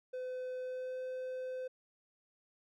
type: tone with pitch glide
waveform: triangle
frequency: 508 to 512.4 Hz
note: B4 to C5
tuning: +49 to -36 cents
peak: -36 dBFS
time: 0.13-1.68 s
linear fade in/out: 10 ms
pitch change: +15 cents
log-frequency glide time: 0.6-1 s
effects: none